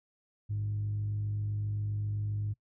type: tone with frequency modulation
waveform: sine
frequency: 103.83 Hz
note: G#2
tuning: in tune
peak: -29 dBFS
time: 0.49-2.54 s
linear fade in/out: 20 ms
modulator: 47.6 Hz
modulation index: 0.24
effects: noise-tail reverb RT60 0.1 s tail -24 dB re dry + tanh soft clip ceiling -27 dBFS